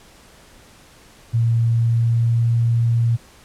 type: tone with pitch glide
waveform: sine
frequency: 115.7 to 116.77 Hz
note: A#2 to A#2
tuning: -13 to +3 cents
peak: -14 dBFS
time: 1.33-3.17 s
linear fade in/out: 20 ms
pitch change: +16 cents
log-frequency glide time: 1.65-2.53 s
effects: pink hiss -48 dBFS RMS until 3.44 s + low-pass 11000 Hz 12 dB/octave